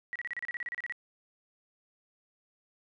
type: tone bursts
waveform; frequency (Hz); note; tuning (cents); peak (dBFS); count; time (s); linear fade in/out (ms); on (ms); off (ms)
sine; 1923; B6; -47; -33; 14; 0.13-0.923; 0; 26; 33
effects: none